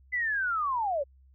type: linear sweep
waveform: sine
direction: down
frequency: 2033 to 526 Hz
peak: -26 dBFS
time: 0.12-1.04 s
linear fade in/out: 20 ms
effects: added 66 Hz sine -55 dBFS peak until 1.34 s